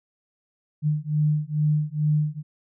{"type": "beating tone pair", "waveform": "sine", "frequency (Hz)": [150, 152.3], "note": ["D3", "D#3"], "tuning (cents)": [37, -37], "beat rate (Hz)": 2.3, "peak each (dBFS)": -23, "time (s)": [0.82, 2.43], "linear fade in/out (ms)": 50, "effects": []}